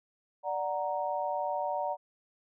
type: chord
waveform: sine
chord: D augmented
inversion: none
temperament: equal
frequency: 587.3 / 740 / 932.3 Hz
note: D5 / F#5 / A#5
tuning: 0 / 0 / 0 cents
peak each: -34 dBFS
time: 0.43-1.97 s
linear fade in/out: 50 ms
effects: none